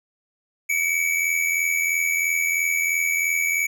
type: tone pair together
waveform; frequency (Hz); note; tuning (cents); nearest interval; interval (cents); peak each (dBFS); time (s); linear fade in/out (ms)
square; 2217 / 2300; C#7 / D7; 0 / -37; minor second; 63; -26 / -22; 0.69-3.67; 10
effects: none